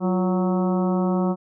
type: harmonic tone with a mistuned harmonic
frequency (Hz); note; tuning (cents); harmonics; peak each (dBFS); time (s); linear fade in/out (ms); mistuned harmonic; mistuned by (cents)
185; F#3; 0; 1 / 2 / 3 / 4 / 5 / 6 / 7; -20 / -26 / -30 / -32 / -34 / -36 / -37; 0-1.36; 50; 2; -75
effects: none